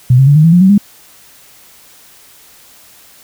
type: tone with pitch steps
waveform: sine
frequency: 125.1 / 134.08 / 143.7 / 154.02 / 165.07 / 176.92 / 189.62 / 203.2 Hz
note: B2 / C3 / D3 / D#3 / E3 / F3 / F#3 / G#3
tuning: +23 / +43 / -37 / -17 / +3 / +23 / +43 / -38 cents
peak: -3 dBFS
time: 0.1-0.78 s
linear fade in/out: 5 ms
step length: 85 ms
effects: white hiss -42 dBFS RMS until 3.23 s